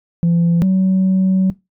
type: tone pair in turn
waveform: sine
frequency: 170 / 188.61 Hz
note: F3 / F#3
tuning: -46 / +33 cents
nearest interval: major second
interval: 179 cents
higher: second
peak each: -9 / -9 dBFS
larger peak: neither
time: 0.23-0.62 / 0.62-1.5 s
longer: second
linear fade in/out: 0 ms
effects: noise-tail reverb RT60 0.2 s tail -20 dB re dry + tanh soft clip ceiling -9 dBFS